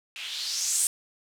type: noise with low-pass filter sweep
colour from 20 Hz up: violet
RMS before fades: -29 dBFS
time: 0.16-0.87 s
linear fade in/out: 0 ms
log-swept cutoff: 2600 to 9200 Hz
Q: 3.4
effects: none